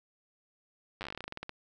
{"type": "slowing click train", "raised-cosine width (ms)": 0.3, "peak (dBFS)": -23, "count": 18, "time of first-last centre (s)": [1.01, 1.494], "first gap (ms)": 9, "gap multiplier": 1.13, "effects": []}